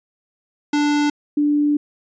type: tone pair in turn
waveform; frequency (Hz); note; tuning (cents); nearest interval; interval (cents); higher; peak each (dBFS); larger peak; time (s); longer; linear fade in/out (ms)
square / sine; 293.7 / 293.7; D4 / D4; 0 / 0; unison; 0; neither; -16 / -14; second; 0.73-1.1 / 1.37-1.77; second; 5
effects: resampled to 16000 Hz